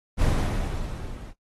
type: noise with level ramp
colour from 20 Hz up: brown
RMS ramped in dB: -19 to -40 dBFS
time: 0.17-1.34 s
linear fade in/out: 50 ms
effects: noise-tail reverb RT60 0.1 s tail -19 dB re dry + AAC 32 kbps